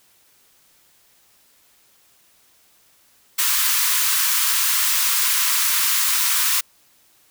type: high-pass noise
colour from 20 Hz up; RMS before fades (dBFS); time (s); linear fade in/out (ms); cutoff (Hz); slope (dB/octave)
white; -19; 3.38-6.61; 10; 940; 96
effects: white hiss -57 dBFS RMS until 7.3 s